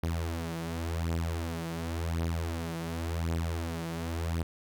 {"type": "beating tone pair", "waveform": "sawtooth", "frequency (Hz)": [82.41, 83.32], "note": ["E2", "E2"], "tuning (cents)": [0, 19], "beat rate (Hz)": 0.91, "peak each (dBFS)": [-31, -29], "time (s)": [0.03, 4.43], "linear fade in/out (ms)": 5, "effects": []}